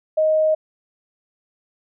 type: tone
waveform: sine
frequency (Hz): 625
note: D#5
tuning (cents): +8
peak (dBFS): -14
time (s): 0.17-0.55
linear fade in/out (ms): 10
effects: none